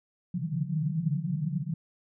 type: band-pass noise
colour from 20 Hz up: pink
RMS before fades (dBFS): -30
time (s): 0.34-1.74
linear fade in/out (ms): 5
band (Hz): 140 to 180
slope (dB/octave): 96
effects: none